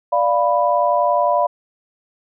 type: chord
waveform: sine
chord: B diminished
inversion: first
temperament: equal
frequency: 587.3 / 698.5 / 987.8 Hz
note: D5 / F5 / B5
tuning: 0 / 0 / 0 cents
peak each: -18 dBFS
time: 0.12-1.47 s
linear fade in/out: 10 ms
effects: none